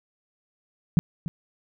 sine tone with echo, 164.81 Hz, E3, in tune, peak -13 dBFS, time 0.97-0.99 s, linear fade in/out 0 ms, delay 290 ms, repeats 1, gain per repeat -13 dB, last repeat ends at 1.28 s, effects none

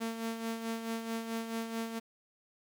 sawtooth tone with tremolo, 227 Hz, A#3, 46 cents flat, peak -29 dBFS, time 0-2 s, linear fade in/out 20 ms, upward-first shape sine, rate 4.6 Hz, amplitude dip 55%, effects 10-bit

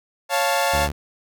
sawtooth chord, Db augmented, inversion none, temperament equal, 554.4 / 698.5 / 880 Hz, Db5 / F5 / A5, 0 / 0 / 0 cents, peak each -19 dBFS, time 0.29-0.89 s, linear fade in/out 50 ms
sawtooth tone, 72.6 Hz, D2, 19 cents flat, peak -20 dBFS, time 0.73-0.92 s, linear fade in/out 10 ms
effects none

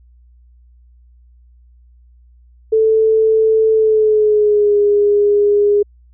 sine tone with pitch glide, 440.5 to 411 Hz, A4 to G#4, +2 to -18 cents, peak -9 dBFS, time 2.72-5.83 s, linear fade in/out 10 ms, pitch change -120 cents, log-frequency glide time 3.72-4.77 s, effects added 60 Hz sine -44 dBFS peak until 6.13 s

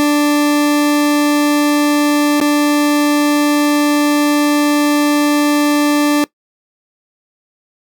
40% pulse tone with dropouts, 293.7 Hz, D4, in tune, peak -9 dBFS, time 0-6.24 s, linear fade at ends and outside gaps 0 ms, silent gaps 2.401-2.413 s, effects noise-tail reverb RT60 0.1 s tail -20 dB re dry

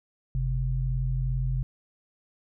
sine tone pair together, 47.36 / 130 Hz, F#1 / C3, +41 / -11 cents, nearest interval octave + perfect fourth, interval 1748 cents, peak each -27 dBFS, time 0.35-1.63 s, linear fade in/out 0 ms, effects none

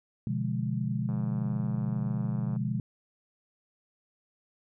sine chord, B diminished seventh, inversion none, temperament equal with one note detuned, 125.12 / 146.83 / 174.61 / 207.7 Hz, B2 / D3 / F3 / Ab3, +23 / 0 / 0 / 0 cents, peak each -31 / -35 / -35 / -33 dBFS, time 0.27-2.8 s, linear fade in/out 2 ms
click train, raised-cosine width 1 ms, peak -33 dBFS, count 154, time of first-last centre 1.09-2.561 s, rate 104 Hz
effects none

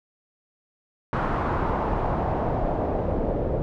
pink noise with low-pass filter sweep, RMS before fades -25 dBFS, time 1.13-3.62 s, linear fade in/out 0 ms, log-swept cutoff 1200 to 520 Hz, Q 1.9, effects none

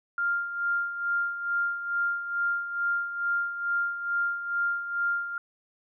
sine tone with tremolo, 1398 Hz, F6, 1 cent sharp, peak -23 dBFS, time 0.18-5.38 s, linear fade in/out 2 ms, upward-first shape sine, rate 2.3 Hz, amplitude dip 65%, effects none

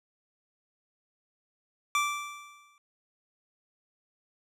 25% pulse tone with exponential decay, 1170 Hz, D6, 7 cents flat, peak -19 dBFS, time 1.95-2.78 s, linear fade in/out 1 ms, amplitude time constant 180 ms, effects low-pass 11000 Hz 12 dB/octave

